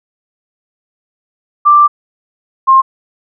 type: tone pair in turn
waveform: sine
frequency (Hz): 1178 / 1062.7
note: D6 / C6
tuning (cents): +5 / +27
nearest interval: major second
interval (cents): 178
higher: first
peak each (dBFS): -3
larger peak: neither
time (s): 1.65-1.88 / 2.67-2.82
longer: first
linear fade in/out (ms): 20
effects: none